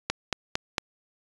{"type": "click train", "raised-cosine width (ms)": 0.2, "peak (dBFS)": -7, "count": 4, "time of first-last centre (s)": [0.1, 0.782], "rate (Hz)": 4.4, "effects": ["resampled to 22050 Hz"]}